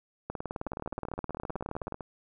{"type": "two click trains", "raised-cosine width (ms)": 1, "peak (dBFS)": [-24, -20], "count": [22, 32], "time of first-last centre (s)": [[0.67, 2.008], [0.3, 1.923]], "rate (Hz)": [15.7, 19.1], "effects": []}